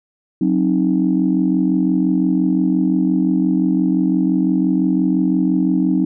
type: chord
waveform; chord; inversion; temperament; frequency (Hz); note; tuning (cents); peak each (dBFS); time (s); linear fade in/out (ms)
sine; C diminished; second; equal with one note detuned; 185 / 265.3 / 311.1; Gb3 / C4 / Eb4; 0 / +24 / 0; -17; 0.41-6.05; 5
effects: tanh soft clip ceiling -5 dBFS